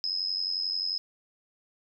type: tone with amplitude modulation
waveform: sine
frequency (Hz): 5110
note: D#8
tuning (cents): +45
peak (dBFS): -24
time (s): 0.04-0.98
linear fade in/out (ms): 0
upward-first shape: sine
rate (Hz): 91.3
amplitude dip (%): 80
effects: none